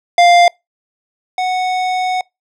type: tone pair in turn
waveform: square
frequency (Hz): 698.5 / 738.1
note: F5 / F#5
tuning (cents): 0 / -4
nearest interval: minor second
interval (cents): 96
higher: second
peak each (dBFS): -6 / -15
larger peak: first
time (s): 0.18-0.48 / 1.38-2.21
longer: second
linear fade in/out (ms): 2
effects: noise-tail reverb RT60 0.2 s tail -26 dB re dry + low-pass 5000 Hz 12 dB/octave